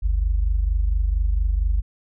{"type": "tone pair together", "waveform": "sine", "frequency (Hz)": [48.86, 73.2], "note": ["G1", "D2"], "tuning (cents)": [-5, -5], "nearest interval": "perfect fifth", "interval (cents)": 700, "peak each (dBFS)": [-18, -25], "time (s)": [0.02, 1.82], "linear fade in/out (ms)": 20, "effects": []}